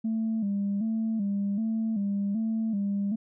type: tone with vibrato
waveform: sine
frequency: 211.2 Hz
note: G#3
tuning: 29 cents sharp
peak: -24 dBFS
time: 0.04-3.16 s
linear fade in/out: 10 ms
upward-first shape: square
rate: 1.3 Hz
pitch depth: 91 cents each way
effects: tanh soft clip ceiling -22 dBFS